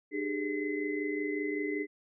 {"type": "tone cluster", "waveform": "sine", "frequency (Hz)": [300.5, 392.8, 418.1, 2039], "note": ["D4", "G4", "G#4", "C7"], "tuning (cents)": [40, 4, 12, -45], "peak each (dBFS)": [-34, -37, -37, -38], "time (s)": [0.11, 1.87], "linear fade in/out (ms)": 50, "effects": []}